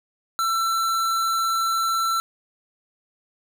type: tone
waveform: square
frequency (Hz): 1341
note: E6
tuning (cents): +29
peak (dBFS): -21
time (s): 0.39-2.2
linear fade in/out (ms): 0
effects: none